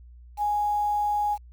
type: tone with quantisation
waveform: sine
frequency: 830 Hz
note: G#5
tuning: 1 cent flat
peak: -22 dBFS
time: 0.37-1.38 s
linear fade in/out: 50 ms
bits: 8
effects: added 60 Hz sine -45 dBFS peak until 1.52 s